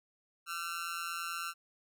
sawtooth tone with amplitude modulation, 1358 Hz, F6, 49 cents flat, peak -29 dBFS, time 0.46-1.54 s, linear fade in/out 50 ms, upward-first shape sine, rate 169 Hz, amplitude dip 90%, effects none

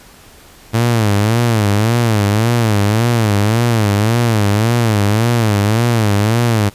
sawtooth tone with vibrato, 110 Hz, A2, in tune, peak -7 dBFS, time 0.73-6.7 s, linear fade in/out 20 ms, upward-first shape sine, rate 1.8 Hz, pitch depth 150 cents each way, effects pink hiss -42 dBFS RMS until 6.74 s + resampled to 32000 Hz

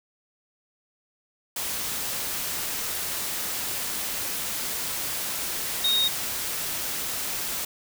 sine tone in noise, 3729 Hz, A#7, in tune, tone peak -20 dBFS, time 5.84-6.08 s, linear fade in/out 5 ms, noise white, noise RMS -30 dBFS, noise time 1.56-7.65 s, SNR +7 dB, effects none

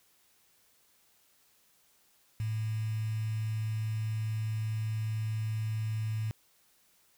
sine tone with quantisation, 109.4 Hz, A2, 9 cents flat, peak -30 dBFS, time 2.4-6.31 s, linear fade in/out 0 ms, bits 8, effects white hiss -67 dBFS RMS until 7.17 s

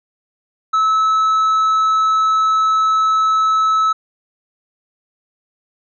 triangle tone, 1300 Hz, E6, 24 cents flat, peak -10 dBFS, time 0.73-3.93 s, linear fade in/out 10 ms, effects resampled to 16000 Hz

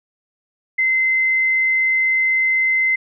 sine tone, 2064 Hz, C7, 24 cents flat, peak -14 dBFS, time 0.78-2.96 s, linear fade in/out 10 ms, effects none

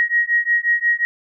sine beating tone pair, 1888 / 1893.6 Hz, A#6 / A#6, +22 / +27 cents, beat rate 5.6 Hz, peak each -18 dBFS, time 0-1.05 s, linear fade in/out 0 ms, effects none

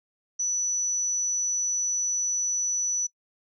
sine tone, 5940 Hz, F#8, 6 cents sharp, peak -24 dBFS, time 0.39-3.07 s, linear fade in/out 10 ms, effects noise-tail reverb RT60 0.1 s tail -22 dB re dry

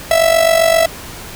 45% pulse tone with amplitude modulation, 659.3 Hz, E5, in tune, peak -6 dBFS, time 0.11-0.86 s, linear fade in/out 2 ms, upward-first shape sine, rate 47.6 Hz, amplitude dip 70%, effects pink hiss -31 dBFS RMS until 1.35 s

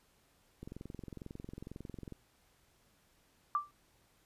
click train, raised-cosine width 3 ms, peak -32 dBFS, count 34, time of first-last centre 0.63-2.123 s, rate 22.1 Hz
sine tone with exponential decay, 1174.7 Hz, D6, in tune, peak -25 dBFS, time 3.55-3.71 s, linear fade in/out 1 ms, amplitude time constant 33 ms
effects pink hiss -70 dBFS RMS until 4.25 s + resampled to 32000 Hz

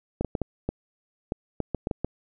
clicks, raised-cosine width 2 ms, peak -13 dBFS, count 11, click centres 0.21 / 0.247 / 0.352 / 0.417 / 0.69 / 1.321 / 1.603 / 1.747 / 1.871 / 1.912 / 2.046 s, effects none

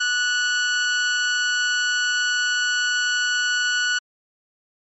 sawtooth tone with amplitude modulation, 1472 Hz, F#6, 9 cents flat, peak -14 dBFS, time 0-3.99 s, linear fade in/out 10 ms, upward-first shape sine, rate 267 Hz, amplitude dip 30%, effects low-pass 11000 Hz 12 dB/octave + MP3 32 kbps

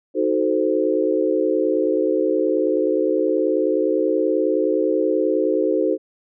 sine chord, D# diminished seventh, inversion none, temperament equal with one note detuned, 311.1 / 370 / 440 / 520.2 Hz, D#4 / F#4 / A4 / C5, 0 / 0 / 0 / -10 cents, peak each -22 dBFS, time 0.14-5.98 s, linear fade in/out 50 ms, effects none

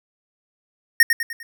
square tone with echo, 1844 Hz, A#6, 19 cents flat, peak -8 dBFS, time 1-1.03 s, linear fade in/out 2 ms, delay 100 ms, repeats 4, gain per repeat -7 dB, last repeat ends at 1.43 s, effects none

